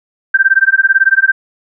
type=tone with tremolo; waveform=sine; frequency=1568 Hz; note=G6; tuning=in tune; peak=-3 dBFS; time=0.34-1.32 s; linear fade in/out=5 ms; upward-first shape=sine; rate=18 Hz; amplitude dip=100%; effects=none